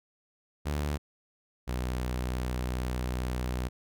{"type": "tone pair in turn", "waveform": "sawtooth", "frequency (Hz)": [73.4, 62.29], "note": ["D2", "B1"], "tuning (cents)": [0, 15], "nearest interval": "minor third", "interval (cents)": 285, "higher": "first", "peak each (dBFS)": [-25, -26], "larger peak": "first", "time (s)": [[0.65, 0.98], [1.67, 3.69]], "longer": "second", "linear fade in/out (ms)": 20, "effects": []}